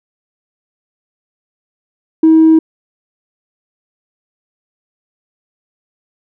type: tone with tanh clipping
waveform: triangle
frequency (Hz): 320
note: D#4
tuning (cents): +49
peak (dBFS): -4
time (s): 2.23-2.59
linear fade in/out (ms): 5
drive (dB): 5
effects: none